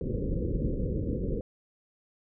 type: low-pass noise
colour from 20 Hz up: pink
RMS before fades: -30 dBFS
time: 0.01-1.41 s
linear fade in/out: 2 ms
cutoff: 530 Hz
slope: 96 dB/octave
effects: none